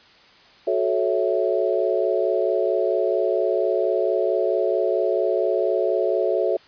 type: chord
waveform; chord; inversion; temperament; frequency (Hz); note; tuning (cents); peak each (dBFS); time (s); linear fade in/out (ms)
sine; F# minor seventh; none; equal with one note detuned; 370 / 434.4 / 554.4 / 659.3; F#4 / A4 / C#5 / E5; 0 / -22 / 0 / 0; -24; 0.67-6.57; 5
effects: white hiss -51 dBFS RMS until 6.67 s + resampled to 11025 Hz